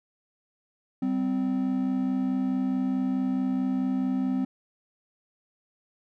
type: tone pair together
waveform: triangle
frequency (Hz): 193.65 / 258.3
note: G3 / C4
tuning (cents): -21 / -22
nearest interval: perfect fourth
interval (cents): 499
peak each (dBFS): -28 / -23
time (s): 1.02-4.45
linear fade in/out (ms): 5
effects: none